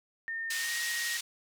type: tone with pitch glide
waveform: sine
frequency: 1821 to 1879.8 Hz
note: A#6 to A#6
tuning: -41 to +14 cents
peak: -33 dBFS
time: 0.28-1.17 s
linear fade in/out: 0 ms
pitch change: +55 cents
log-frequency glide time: 0.54-0.74 s
type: band-pass noise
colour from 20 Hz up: pink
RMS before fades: -36 dBFS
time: 0.5-1.21 s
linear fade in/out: 5 ms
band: 3000 to 9700 Hz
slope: 12 dB/octave
effects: none